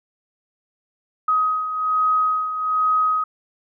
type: beating tone pair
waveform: sine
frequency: 1260 / 1261.2 Hz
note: D#6 / D#6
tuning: +21 / +23 cents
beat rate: 1.2 Hz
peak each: -18 / -25 dBFS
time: 1.28-3.24 s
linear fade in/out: 5 ms
effects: none